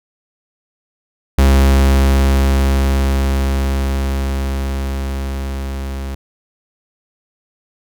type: tone with level ramp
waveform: 45% pulse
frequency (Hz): 67.6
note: C#2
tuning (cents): -43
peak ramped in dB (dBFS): -7 to -22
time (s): 1.38-6.15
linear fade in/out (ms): 5
effects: none